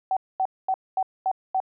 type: tone bursts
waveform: sine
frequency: 759 Hz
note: F#5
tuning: 44 cents sharp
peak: -20 dBFS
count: 6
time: 0.11-1.602 s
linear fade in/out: 2 ms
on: 57 ms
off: 230 ms
effects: none